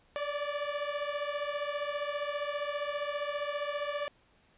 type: beating tone pair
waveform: sawtooth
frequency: 575 / 590 Hz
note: D5 / D5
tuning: -37 / +8 cents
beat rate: 15 Hz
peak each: -31 / -32 dBFS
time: 0.16-4.08 s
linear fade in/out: 0 ms
effects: pink hiss -66 dBFS RMS until 4.57 s + resampled to 8000 Hz